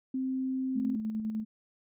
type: tone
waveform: sine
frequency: 261.5 Hz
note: C4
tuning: 1 cent flat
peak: -29 dBFS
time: 0.14-0.96 s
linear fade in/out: 5 ms
type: tone with tremolo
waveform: sine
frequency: 217.8 Hz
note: A3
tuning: 17 cents flat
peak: -29 dBFS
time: 0.75-1.45 s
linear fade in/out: 20 ms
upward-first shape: square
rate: 10 Hz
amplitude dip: 40%
effects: none